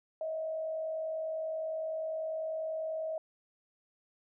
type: tone with frequency modulation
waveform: sine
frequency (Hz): 637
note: D#5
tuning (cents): +41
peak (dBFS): -33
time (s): 0.21-3.18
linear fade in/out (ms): 2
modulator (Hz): 50.2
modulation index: 0.35
effects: none